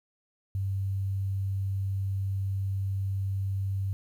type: tone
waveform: sine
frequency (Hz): 97.2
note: G2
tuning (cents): -14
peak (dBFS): -27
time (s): 0.55-3.93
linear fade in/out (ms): 0
effects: 10-bit